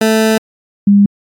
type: tone pair in turn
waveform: 20% pulse / sine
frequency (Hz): 220 / 201.7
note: A3 / G3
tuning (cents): 0 / +50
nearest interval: major second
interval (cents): 150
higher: first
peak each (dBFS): -4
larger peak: neither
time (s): 0.01-0.38 / 0.87-1.06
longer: first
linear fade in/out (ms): 5
effects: AAC 64 kbps